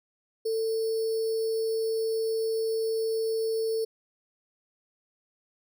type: tone with sample-and-hold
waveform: sine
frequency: 446.5 Hz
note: A4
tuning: 25 cents sharp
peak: -25 dBFS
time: 0.45-3.85 s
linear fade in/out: 10 ms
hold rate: 4900 Hz
effects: none